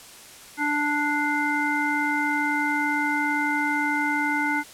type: harmonic tone with a mistuned harmonic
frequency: 293.7 Hz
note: D4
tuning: in tune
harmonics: 1 / 3 / 5 / 7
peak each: -27 / -27 / -27 / -27 dBFS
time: 0.57-4.64 s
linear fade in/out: 50 ms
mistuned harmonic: 7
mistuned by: +22 cents
effects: white hiss -45 dBFS RMS until 4.73 s + low-pass 11000 Hz 12 dB/octave